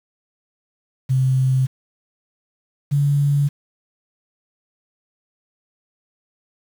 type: tone pair in turn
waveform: sine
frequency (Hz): 130.81 / 142.89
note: C3 / D3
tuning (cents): 0 / -47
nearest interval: major second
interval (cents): 153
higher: second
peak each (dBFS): -14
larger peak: neither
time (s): 1.09-1.67 / 2.91-3.49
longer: neither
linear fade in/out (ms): 20
effects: 7-bit